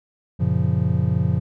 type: chord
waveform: triangle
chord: Gb major seventh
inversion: none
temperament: just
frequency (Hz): 92.5 / 115.62 / 138.75 / 173.43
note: Gb2 / Bb2 / Db3 / F3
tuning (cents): 0 / -14 / +2 / -12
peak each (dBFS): -21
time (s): 0.39-1.4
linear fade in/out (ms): 20
effects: none